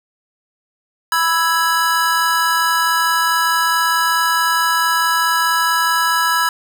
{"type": "chord", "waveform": "square", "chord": "E major", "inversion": "second", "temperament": "equal", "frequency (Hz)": [987.8, 1318.5, 1661.2], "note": ["B5", "E6", "G#6"], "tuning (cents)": [0, 0, 0], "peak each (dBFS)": -19, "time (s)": [1.12, 6.49], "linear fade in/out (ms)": 2, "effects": []}